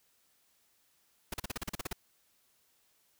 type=noise bursts; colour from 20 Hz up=pink; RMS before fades=-36 dBFS; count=11; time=1.32-1.93 s; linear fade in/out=5 ms; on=20 ms; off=39 ms; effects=white hiss -71 dBFS RMS until 3.19 s